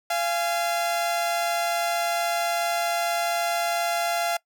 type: tone pair together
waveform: sawtooth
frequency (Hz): 688.1 / 830.6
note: F5 / G#5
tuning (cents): -26 / 0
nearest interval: minor third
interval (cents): 326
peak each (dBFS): -20 / -27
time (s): 0.1-4.37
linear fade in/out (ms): 5
effects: noise-tail reverb RT60 0.1 s tail -22 dB re dry